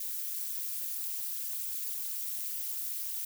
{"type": "noise with amplitude modulation", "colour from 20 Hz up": "violet", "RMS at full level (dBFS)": -32, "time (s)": [0, 3.25], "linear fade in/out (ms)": 5, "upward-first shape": "sine", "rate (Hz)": 222, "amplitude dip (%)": 100, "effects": []}